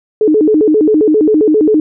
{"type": "tone with vibrato", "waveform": "sine", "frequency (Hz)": 363.7, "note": "F#4", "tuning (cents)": -30, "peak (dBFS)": -6, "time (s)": [0.21, 1.8], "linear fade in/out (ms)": 2, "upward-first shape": "square", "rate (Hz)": 7.5, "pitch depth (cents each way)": 290, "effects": []}